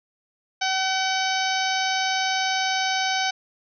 harmonic tone, 760 Hz, F#5, 46 cents sharp, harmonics 1 / 2 / 3 / 4 / 5 / 6 / 7 / 8, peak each -25 / -28 / -30 / -31 / -32 / -33 / -33 / -34 dBFS, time 0.61-3.31 s, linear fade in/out 10 ms, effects none

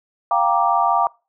sine chord, G minor seventh, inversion third, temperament equal with one note detuned, 698.5 / 784 / 938.3 / 1174.7 Hz, F5 / G5 / Bb5 / D6, 0 / 0 / +11 / 0 cents, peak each -20 dBFS, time 0.31-1.07 s, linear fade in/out 2 ms, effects noise-tail reverb RT60 0.3 s tail -24 dB re dry

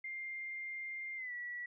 sine tone with pitch glide, 2106 to 1942.4 Hz, C7 to B6, +11 to -29 cents, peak -40 dBFS, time 0.04-1.66 s, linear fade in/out 5 ms, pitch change -140 cents, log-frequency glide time 1.16-1.33 s, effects none

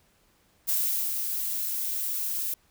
violet noise with ADSR envelope, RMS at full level -25 dBFS, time 0.67-2.54 s, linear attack 24 ms, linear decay 430 ms, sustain -5 dB, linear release 4 ms, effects pink hiss -65 dBFS RMS until 2.7 s

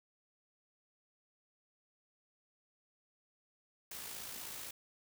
white noise with amplitude modulation, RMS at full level -44 dBFS, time 3.91-4.71 s, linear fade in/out 5 ms, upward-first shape sine, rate 55.7 Hz, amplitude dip 40%, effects none

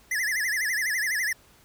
square tone with vibrato, 1864.7 Hz, A#6, in tune, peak -25 dBFS, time 0.11-1.33 s, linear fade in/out 5 ms, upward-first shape sine, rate 12 Hz, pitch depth 190 cents each way, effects pink hiss -57 dBFS RMS until 1.64 s

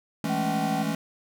square chord, A major seventh, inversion second, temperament equal, 164.81 / 207.7 / 220 / 277.2 Hz, E3 / G#3 / A3 / C#4, 0 / 0 / 0 / 0 cents, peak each -32 dBFS, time 0.24-0.95 s, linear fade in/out 2 ms
sine tone, 762 Hz, G5, 49 cents flat, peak -28 dBFS, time 0.29-0.83 s, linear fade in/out 10 ms
effects none

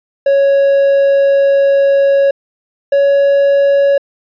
triangle tone pair in turn, 554.4 / 559.5 Hz, C#5 / C#5, 0 / +16 cents, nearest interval unison, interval 16 cents, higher second, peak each -5 dBFS, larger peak neither, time 0.26-2.31 / 2.92-3.98 s, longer first, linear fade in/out 5 ms, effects resampled to 11025 Hz

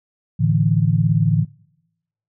sine chord, A suspended fourth, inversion none, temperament equal, 110 / 146.83 / 164.81 Hz, A2 / D3 / E3, 0 / 0 / 0 cents, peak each -18 dBFS, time 0.39-1.45 s, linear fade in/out 20 ms, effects noise-tail reverb RT60 0.9 s tail -25 dB re dry

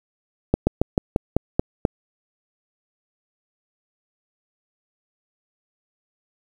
slowing click train, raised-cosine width 2 ms, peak -3 dBFS, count 8, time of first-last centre 0.54-1.852 s, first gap 130 ms, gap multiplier 1.12, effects 7-bit

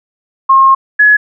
sine tone pair in turn, 1073 / 1692.5 Hz, C6 / G#6, +43 / +32 cents, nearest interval minor sixth, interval 789 cents, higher second, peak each -3 dBFS, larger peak neither, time 0.49-0.75 / 0.99-1.17 s, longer first, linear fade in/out 10 ms, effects none

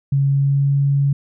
sine tone with pitch glide, 138.59 to 140.12 Hz, C#3 to C#3, 0 to +19 cents, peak -13 dBFS, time 0.12-1.13 s, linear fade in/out 5 ms, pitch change +19 cents, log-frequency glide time 0.26-0.74 s, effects none

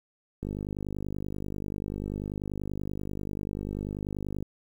click train, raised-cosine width 3 ms, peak -21 dBFS, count 202, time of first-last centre 0.43-4.426 s, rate 50.3 Hz, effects 9-bit

